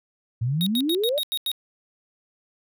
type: exponential sweep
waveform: sine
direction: up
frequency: 110 to 614 Hz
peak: -21 dBFS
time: 0.41-1.19 s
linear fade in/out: 10 ms
type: tone bursts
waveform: square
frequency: 3758 Hz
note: A#7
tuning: 13 cents sharp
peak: -24 dBFS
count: 7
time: 0.61-1.516 s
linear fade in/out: 0 ms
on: 54 ms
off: 88 ms
effects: none